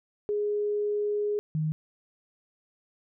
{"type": "tone pair in turn", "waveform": "sine", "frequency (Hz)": [415.3, 155.56], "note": ["G#4", "D#3"], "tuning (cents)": [0, 0], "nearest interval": "octave + perfect fourth", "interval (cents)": 1700, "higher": "first", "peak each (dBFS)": [-25, -25], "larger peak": "neither", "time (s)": [[0.29, 1.39], [1.55, 1.72]], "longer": "first", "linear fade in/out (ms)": 0, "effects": []}